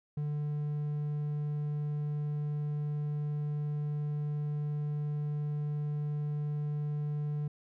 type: tone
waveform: triangle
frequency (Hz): 148.1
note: D3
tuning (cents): +15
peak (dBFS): -29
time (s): 0.17-7.48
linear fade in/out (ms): 5
effects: none